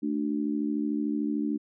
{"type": "harmonic tone", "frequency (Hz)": 73.42, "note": "D2", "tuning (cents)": 0, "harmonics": [3, 4, 5], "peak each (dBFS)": [-30, -28, -39], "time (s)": [0.02, 1.58], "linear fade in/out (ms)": 20, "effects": []}